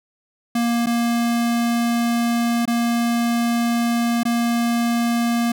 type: tone with dropouts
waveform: square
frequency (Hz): 235.2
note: A#3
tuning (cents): +16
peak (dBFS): -18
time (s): 0.55-5.52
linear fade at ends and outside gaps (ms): 5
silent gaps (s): 0.861-0.868 / 2.655-2.676 / 4.233-4.252
effects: none